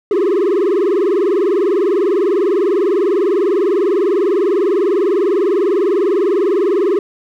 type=tone with vibrato; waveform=triangle; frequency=377.1 Hz; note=F#4; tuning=33 cents sharp; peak=-9 dBFS; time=0.11-6.99 s; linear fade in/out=2 ms; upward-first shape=triangle; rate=20 Hz; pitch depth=270 cents each way; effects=none